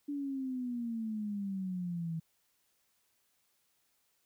sine exponential sweep, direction down, 290.9 to 160.7 Hz, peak -34 dBFS, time 0.08-2.2 s, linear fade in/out 10 ms, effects white hiss -75 dBFS RMS until 4.25 s

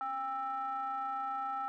triangle ring-modulated tone, 261.6 Hz, C4, in tune, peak -29 dBFS, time 0.01-1.68 s, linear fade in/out 0 ms, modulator 1060 Hz, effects none

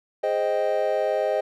triangle chord, Ab major seventh, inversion none, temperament equal, 415.3 / 523.3 / 622.3 / 784 Hz, Ab4 / C5 / Eb5 / G5, 0 / 0 / 0 / 0 cents, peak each -27 / -24 / -22 / -28 dBFS, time 0.23-1.41 s, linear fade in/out 10 ms, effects none

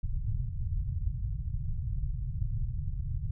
pink low-pass noise, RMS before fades -32 dBFS, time 0.03-3.31 s, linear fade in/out 5 ms, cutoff 140 Hz, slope 48 dB/octave, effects none

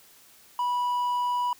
triangle tone, 980 Hz, B5, 14 cents flat, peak -22 dBFS, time 0.59-1.53 s, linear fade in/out 2 ms, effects white hiss -55 dBFS RMS until 1.59 s

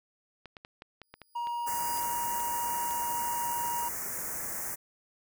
clicks, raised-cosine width 0.3 ms, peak -29 dBFS, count 12, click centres 0.457 / 0.568 / 0.649 / 0.821 / 1.017 / 1.14 / 1.217 / 1.471 / 1.974 / 2.028 / 2.402 / 2.909 s
5% pulse tone with exponential growth, 4896 Hz, D#8, 29 cents flat, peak -30 dBFS, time 1.03-2 s, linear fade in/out 2 ms, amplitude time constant 210 ms
triangle tone, 949 Hz, A#5, 31 cents sharp, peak -29 dBFS, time 1.35-3.89 s, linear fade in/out 10 ms
white band-stop noise, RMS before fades -36 dBFS, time 1.66-4.76 s, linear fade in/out 20 ms, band 2100 to 5900 Hz, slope 48 dB/octave
effects none

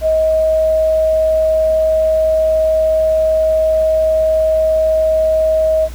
sine tone, 633 Hz, D#5, 30 cents sharp, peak -10 dBFS, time 0.01-5.89 s, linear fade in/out 50 ms, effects added 60 Hz sine -26 dBFS peak until 5.94 s + pink hiss -38 dBFS RMS until 5.94 s

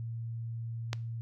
click, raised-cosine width 0.2 ms, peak -15 dBFS, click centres 0.931 s, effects noise-tail reverb RT60 0.4 s tail -23 dB re dry + added 115 Hz sine -35 dBFS peak until 1.21 s

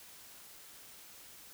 silence, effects white hiss -54 dBFS RMS until 1.53 s

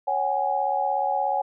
sine chord, C# suspended fourth, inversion none, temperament equal with one note detuned, 554.4 / 753.8 / 830.6 Hz, C#5 / F#5 / G#5, 0 / +32 / 0 cents, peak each -29 / -26 / -24 dBFS, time 0.07-1.42 s, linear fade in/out 10 ms, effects none

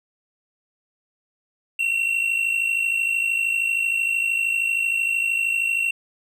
triangle tone pair together, 2682 / 2735 Hz, E7 / F7, +29 / -37 cents, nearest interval unison, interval 34 cents, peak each -25 / -19 dBFS, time 1.79-5.91 s, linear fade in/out 5 ms, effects none

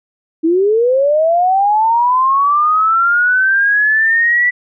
sine linear sweep, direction up, 312.8 to 1973 Hz, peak -9 dBFS, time 0.43-4.51 s, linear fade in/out 20 ms, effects none

